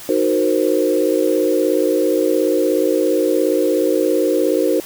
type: chord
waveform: sine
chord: C half-diminished seventh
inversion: first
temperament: equal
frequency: 311.1 / 370 / 466.2 / 523.3 Hz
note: Eb4 / Gb4 / Bb4 / C5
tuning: 0 / 0 / 0 / 0 cents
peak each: -19 dBFS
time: 0.09-4.8 s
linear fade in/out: 2 ms
effects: white hiss -35 dBFS RMS until 4.85 s